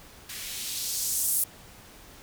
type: noise with band-pass filter sweep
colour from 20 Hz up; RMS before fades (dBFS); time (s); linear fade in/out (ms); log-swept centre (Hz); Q
violet; -30; 0.29-1.44; 5; 1800 to 11000; 1.2
effects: pink hiss -50 dBFS RMS until 2.22 s